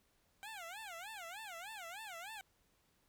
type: tone with vibrato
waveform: 15% pulse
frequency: 768 Hz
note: G5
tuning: 36 cents flat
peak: -40 dBFS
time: 0.43-2.41 s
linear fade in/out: 0 ms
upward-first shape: sine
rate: 3.3 Hz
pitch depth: 260 cents each way
effects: pink hiss -75 dBFS RMS until 3.08 s